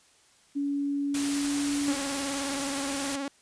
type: tone with pitch glide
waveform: sine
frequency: 283.2 to 286 Hz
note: C#4 to D4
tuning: +37 to -46 cents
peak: -26 dBFS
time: 0.55-1.97 s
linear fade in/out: 20 ms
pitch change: +17 cents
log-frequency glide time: 1.27-1.57 s
type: noise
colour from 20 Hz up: white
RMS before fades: -33 dBFS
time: 1.14-3.16 s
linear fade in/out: 5 ms
type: tone with vibrato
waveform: sawtooth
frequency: 277.2 Hz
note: C#4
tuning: in tune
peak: -27 dBFS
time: 1.88-3.28 s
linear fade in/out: 0 ms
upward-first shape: sine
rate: 19 Hz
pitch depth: 46 cents each way
effects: white hiss -61 dBFS RMS until 3.41 s + resampled to 22050 Hz